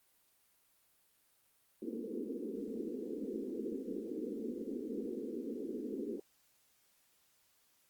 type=band-pass noise; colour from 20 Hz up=pink; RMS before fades=-41 dBFS; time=1.82-6.2 s; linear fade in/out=5 ms; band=210 to 480 Hz; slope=96 dB/octave; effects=white hiss -72 dBFS RMS until 7.89 s + Opus 32 kbps